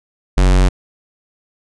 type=tone; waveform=square; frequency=46.25 Hz; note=F#1; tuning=in tune; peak=-9 dBFS; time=0.37-0.69 s; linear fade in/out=10 ms; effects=resampled to 22050 Hz